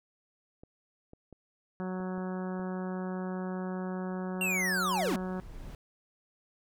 clicks, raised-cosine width 2 ms, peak -36 dBFS, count 6, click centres 0.635 / 1.134 / 1.327 / 2.003 / 2.18 / 2.597 s
harmonic tone, 185 Hz, F#3, in tune, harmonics 1 / 2 / 3 / 4 / 5 / 6 / 7 / 8 / 9, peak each -34 / -40 / -44 / -46 / -48 / -50 / -51 / -52 / -53 dBFS, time 1.8-5.4 s, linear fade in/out 0 ms
brown noise with exponential growth, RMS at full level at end -41 dBFS, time 3.77-5.75 s, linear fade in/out 1 ms, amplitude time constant 430 ms
square linear sweep, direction down, 2794 to 180.6 Hz, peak -29 dBFS, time 4.41-5.16 s, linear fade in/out 2 ms
effects none

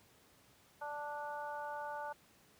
harmonic tone, 293.7 Hz, D4, in tune, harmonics 2 / 3 / 4 / 5, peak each -46 / -42 / -51 / -48 dBFS, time 0.81-2.13 s, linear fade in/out 10 ms, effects pink hiss -66 dBFS RMS until 2.59 s + high-pass 80 Hz 12 dB/octave

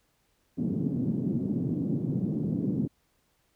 white band-pass noise, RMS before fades -29 dBFS, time 0.57-2.88 s, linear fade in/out 20 ms, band 140 to 260 Hz, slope 24 dB/octave, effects pink hiss -71 dBFS RMS until 3.55 s

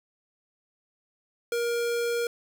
square tone, 471.9 Hz, A#4, 21 cents sharp, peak -26 dBFS, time 1.52-2.27 s, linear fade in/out 2 ms, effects none

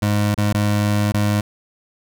25% pulse tone with dropouts, 103.83 Hz, G#2, in tune, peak -12 dBFS, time 0.02-1.41 s, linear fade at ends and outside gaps 5 ms, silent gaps 0.346-0.377 / 0.53-0.544 / 1.121-1.14 s, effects none

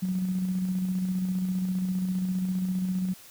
sine tone with tremolo, 185 Hz, F#3, in tune, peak -24 dBFS, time 0.02-3.14 s, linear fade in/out 10 ms, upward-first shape square, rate 15 Hz, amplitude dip 30%, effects white hiss -50 dBFS RMS until 3.3 s

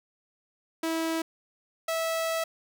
sawtooth tone pair in turn, 325.6 / 653 Hz, E4 / E5, -21 / -17 cents, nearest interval octave, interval 1204 cents, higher second, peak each -23 dBFS, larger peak neither, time 0.83-1.22 / 1.88-2.44 s, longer second, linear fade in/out 5 ms, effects none

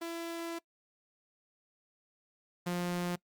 sawtooth tone pair in turn, 335.2 / 176.34 Hz, E4 / F3, +29 / +17 cents, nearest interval major seventh, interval 1112 cents, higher first, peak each -33 / -28 dBFS, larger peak second, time 0.01-0.59 / 2.66-3.16 s, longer first, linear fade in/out 10 ms, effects noise-tail reverb RT60 0.1 s tail -23 dB re dry + Opus 32 kbps

